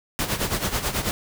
pink noise with tremolo, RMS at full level -23 dBFS, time 0.19-1.11 s, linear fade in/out 0 ms, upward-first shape sine, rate 9.2 Hz, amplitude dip 70%, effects none

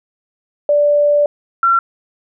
sine tone pair in turn, 585 / 1361.2 Hz, D5 / F6, -7 / -45 cents, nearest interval octave + minor third, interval 1462 cents, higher second, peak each -9 dBFS, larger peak neither, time 0.69-1.26 / 1.63-1.79 s, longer first, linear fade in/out 2 ms, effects none

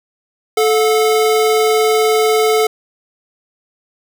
square tone pair together, 435.5 / 719.1 Hz, A4 / F#5, -18 / -50 cents, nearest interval major sixth, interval 868 cents, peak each -12 / -19 dBFS, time 0.57-2.67 s, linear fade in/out 5 ms, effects none

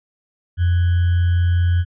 sine tone with sample-and-hold, 87.5 Hz, F2, 4 cents sharp, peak -13 dBFS, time 0.57-1.85 s, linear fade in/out 50 ms, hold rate 1575 Hz, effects resampled to 8000 Hz

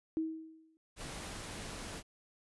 sine tone with exponential decay, 320 Hz, D#4, 49 cents sharp, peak -29 dBFS, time 0.17-0.77 s, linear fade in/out 0 ms, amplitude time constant 130 ms
pink noise, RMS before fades -44 dBFS, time 0.96-2.03 s, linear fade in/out 50 ms
effects resampled to 24000 Hz

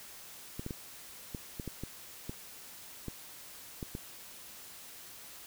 clicks, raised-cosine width 3 ms, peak -25 dBFS, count 11, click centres 0.595 / 0.664 / 0.708 / 1.348 / 1.598 / 1.677 / 1.836 / 2.295 / 3.083 / 3.828 / 3.951 s, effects white hiss -50 dBFS RMS until 5.46 s

